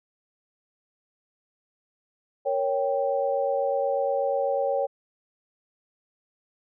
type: chord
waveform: sine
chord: G diminished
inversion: first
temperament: equal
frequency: 466.2 / 554.4 / 784 Hz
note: Bb4 / Db5 / G5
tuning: 0 / 0 / 0 cents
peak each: -30 / -24 / -29 dBFS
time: 2.45-4.87 s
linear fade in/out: 20 ms
effects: none